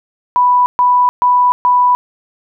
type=tone bursts; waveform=sine; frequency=987.8 Hz; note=B5; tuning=in tune; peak=-7 dBFS; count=4; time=0.36-1.95 s; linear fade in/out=0 ms; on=300 ms; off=130 ms; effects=none